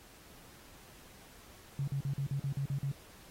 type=tone bursts; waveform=sine; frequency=138.59 Hz; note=C#3; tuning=in tune; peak=-31 dBFS; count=9; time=1.79-2.916 s; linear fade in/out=2 ms; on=86 ms; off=44 ms; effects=pink hiss -57 dBFS RMS until 3.3 s + AAC 48 kbps